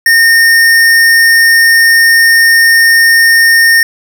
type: tone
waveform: square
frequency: 1831 Hz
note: A#6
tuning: 32 cents flat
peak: -4 dBFS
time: 0.06-3.83 s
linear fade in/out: 2 ms
effects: none

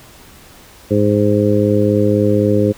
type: harmonic tone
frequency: 103.9 Hz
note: G#2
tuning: 1 cent sharp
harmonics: 1 / 2 / 3 / 4 / 5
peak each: -17 / -17 / -17 / -17 / -17 dBFS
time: 0.9-2.73 s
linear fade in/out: 20 ms
effects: pink hiss -42 dBFS RMS until 2.77 s

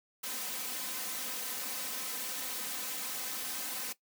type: noise with comb filter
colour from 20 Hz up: white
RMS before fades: -38 dBFS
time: 0.23-3.93 s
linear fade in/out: 10 ms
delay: 3.9 ms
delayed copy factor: +0.8
effects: noise-tail reverb RT60 0.1 s tail -17 dB re dry + high-pass 150 Hz 12 dB/octave

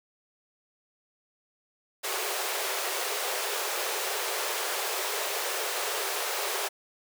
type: high-pass noise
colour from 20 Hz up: pink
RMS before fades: -31 dBFS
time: 2.03-6.69 s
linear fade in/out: 20 ms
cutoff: 370 Hz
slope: 96 dB/octave
effects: none

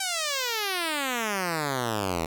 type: exponential sweep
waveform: 5% pulse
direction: down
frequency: 785 to 78.4 Hz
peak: -15 dBFS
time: 0-2.26 s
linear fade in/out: 5 ms
effects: none

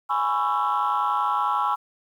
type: chord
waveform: sine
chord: C# minor seventh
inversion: second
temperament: just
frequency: 831.5 / 997.9 / 1108.7 / 1330.5 Hz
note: G#5 / B5 / C#6 / E6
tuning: +2 / +18 / 0 / +16 cents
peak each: -25 dBFS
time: 0.09-1.76 s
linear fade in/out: 20 ms
effects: tanh soft clip ceiling -15 dBFS + 9-bit

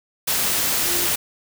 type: tone in noise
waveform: sine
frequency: 348.5 Hz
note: F4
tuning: 4 cents flat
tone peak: -31 dBFS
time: 0.85-1.08 s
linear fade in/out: 10 ms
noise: white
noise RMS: -21 dBFS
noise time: 0.27-1.16 s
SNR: -13 dB
effects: none

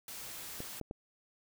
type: noise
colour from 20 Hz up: white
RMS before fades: -45 dBFS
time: 0.08-0.8 s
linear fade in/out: 2 ms
type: clicks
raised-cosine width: 2 ms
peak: -27 dBFS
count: 3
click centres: 0.604 / 0.813 / 0.911 s
effects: none

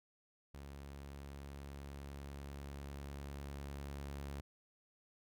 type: tone with level ramp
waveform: sawtooth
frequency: 70.1 Hz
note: C#2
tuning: 20 cents sharp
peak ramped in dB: -45 to -39 dBFS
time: 0.54-4.41 s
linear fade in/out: 5 ms
effects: none

